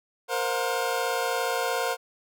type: chord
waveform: 25% pulse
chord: Bb suspended second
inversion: none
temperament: equal with one note detuned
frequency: 466.2 / 523.3 / 715.6 Hz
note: Bb4 / C5 / F5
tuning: 0 / 0 / +42 cents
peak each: -26 dBFS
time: 0.28-1.97 s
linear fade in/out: 50 ms
effects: none